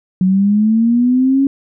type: linear sweep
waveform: sine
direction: up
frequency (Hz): 182.6 to 277.2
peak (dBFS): -9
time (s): 0.21-1.47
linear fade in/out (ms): 2
effects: none